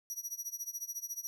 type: tone with tremolo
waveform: sawtooth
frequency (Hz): 5800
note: F#8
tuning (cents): -35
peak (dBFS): -33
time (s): 0.1-1.27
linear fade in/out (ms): 0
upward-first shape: sine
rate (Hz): 14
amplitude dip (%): 90
effects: none